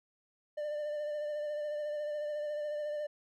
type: tone with vibrato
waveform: triangle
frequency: 596 Hz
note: D5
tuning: 25 cents sharp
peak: -32 dBFS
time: 0.57-3.07 s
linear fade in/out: 10 ms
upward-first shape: sine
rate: 14 Hz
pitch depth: 25 cents each way
effects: none